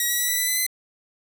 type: tone with pitch steps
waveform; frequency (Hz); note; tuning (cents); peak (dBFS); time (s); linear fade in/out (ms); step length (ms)
5% pulse; 1911 / 1931 / 1951.2 / 1971.5 / 1992.2 / 2013 / 2034; A#6 / B6 / B6 / B6 / B6 / B6 / C7; +43 / -39 / -21 / -4 / +15 / +33 / -50; -11; 0-0.665; 2; 95
effects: none